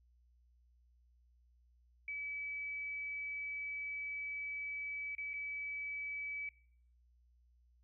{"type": "tone with dropouts", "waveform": "sine", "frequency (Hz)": 2292, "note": "D7", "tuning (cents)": -43, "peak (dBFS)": -39, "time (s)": [2.08, 6.49], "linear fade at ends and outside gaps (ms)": 2, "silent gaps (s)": [[5.151, 5.181], [5.334, 5.338]], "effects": ["noise-tail reverb RT60 0.6 s tail -20 dB re dry", "added 60 Hz sine -66 dBFS peak until 7.83 s"]}